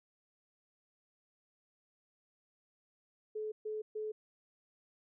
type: tone bursts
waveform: sine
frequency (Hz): 430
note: A4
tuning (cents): -40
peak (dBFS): -36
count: 3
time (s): 3.35-4.12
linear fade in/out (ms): 10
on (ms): 170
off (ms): 130
effects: none